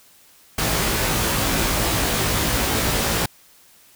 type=noise with comb filter; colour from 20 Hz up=pink; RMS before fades=-21 dBFS; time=0.58-3.26 s; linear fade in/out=5 ms; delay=18 ms; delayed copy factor=+0.85; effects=white hiss -52 dBFS RMS until 3.95 s